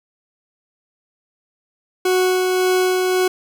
40% pulse tone with tremolo, 368.9 Hz, F#4, 5 cents flat, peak -13 dBFS, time 2.05-3.28 s, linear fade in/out 5 ms, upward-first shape sine, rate 1.8 Hz, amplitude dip 25%, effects none

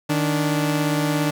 sawtooth tone pair together, 154.1 / 290.9 Hz, D#3 / D4, -16 / -16 cents, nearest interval major seventh, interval 1100 cents, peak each -18 dBFS, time 0.09-1.31 s, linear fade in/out 10 ms, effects 9-bit

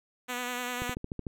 5% pulse tone with vibrato, 246.9 Hz, B3, in tune, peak -21 dBFS, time 0.28-0.95 s, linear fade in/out 20 ms, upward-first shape sine, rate 10 Hz, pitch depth 25 cents each way
click train, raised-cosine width 3 ms, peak -22 dBFS, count 7, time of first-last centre 0.82-1.268 s, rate 13.4 Hz
effects none

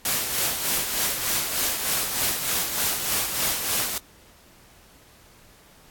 white noise with tremolo, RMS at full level -23 dBFS, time 0.05-3.98 s, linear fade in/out 2 ms, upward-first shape sine, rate 3.3 Hz, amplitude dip 50%, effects pink hiss -53 dBFS RMS until 5.9 s + AAC 64 kbps

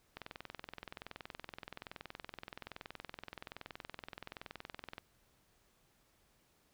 click train, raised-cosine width 0.3 ms, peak -28 dBFS, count 103, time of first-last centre 0.17-4.981 s, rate 21.2 Hz, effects pink hiss -72 dBFS RMS until 6.73 s

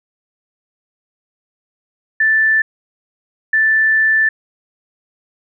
sine tone bursts at uneven times, 1762 Hz, A6, 2 cents sharp, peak -10 dBFS, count 2, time 2.2-2.62 / 3.53-4.29 s, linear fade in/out 5 ms, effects none

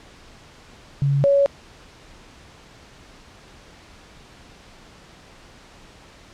sine tone pair in turn, 140 / 560 Hz, C#3 / C#5, +18 / +18 cents, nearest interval 2 octaves, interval 2400 cents, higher second, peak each -16 / -13 dBFS, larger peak second, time 1.02-1.24 / 1.24-1.46 s, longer neither, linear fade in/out 0 ms, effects pink hiss -47 dBFS RMS until 6.33 s + low-pass 6000 Hz 12 dB/octave

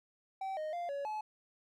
triangle tone with pitch steps, 770 / 619 / 696 / 563 / 857 Hz, G5 / D#5 / F5 / C#5 / A5, -31 / -9 / -6 / +27 / -46 cents, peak -34 dBFS, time 0.41-1.21 s, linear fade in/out 5 ms, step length 160 ms, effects none

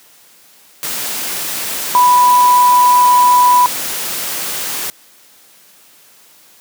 sine tone in noise, 987.8 Hz, B5, in tune, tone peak -6 dBFS, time 1.95-3.66 s, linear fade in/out 0 ms, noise white, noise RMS -21 dBFS, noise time 0.83-4.9 s, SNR +12 dB, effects white hiss -46 dBFS RMS until 6.6 s + high-pass 150 Hz 12 dB/octave

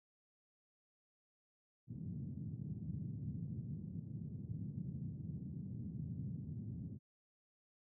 white band-pass noise, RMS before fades -45 dBFS, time 1.87-6.99 s, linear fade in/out 50 ms, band 100 to 180 Hz, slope 24 dB/octave, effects none

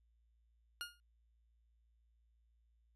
20% pulse tone with exponential decay, 1424 Hz, F6, 33 cents sharp, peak -33 dBFS, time 0.81-1 s, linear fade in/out 0 ms, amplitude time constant 40 ms, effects added 57 Hz sine -70 dBFS peak until 2.95 s + resampled to 32000 Hz

